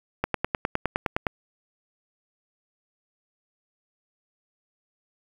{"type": "click train", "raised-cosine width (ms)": 0.5, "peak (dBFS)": -8, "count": 11, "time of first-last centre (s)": [0.24, 1.268], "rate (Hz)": 9.73, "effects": ["7-bit"]}